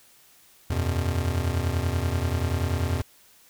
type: chord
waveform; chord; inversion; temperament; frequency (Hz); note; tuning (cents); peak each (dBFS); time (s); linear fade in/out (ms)
square; E suspended second; none; just; 82.41 / 92.71 / 123.61; E2 / F#2 / B2; 0 / +4 / +2; -27 / -29 / -31; 0.7-3.02; 5
effects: white hiss -56 dBFS RMS until 3.49 s